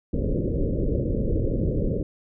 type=low-pass noise; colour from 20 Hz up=pink; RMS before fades=-24 dBFS; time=0.13-2.03 s; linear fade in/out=5 ms; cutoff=570 Hz; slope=96 dB/octave; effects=none